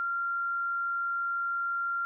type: tone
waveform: sine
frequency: 1383 Hz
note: F6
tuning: 17 cents flat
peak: -28 dBFS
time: 0-2.05 s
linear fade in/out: 0 ms
effects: none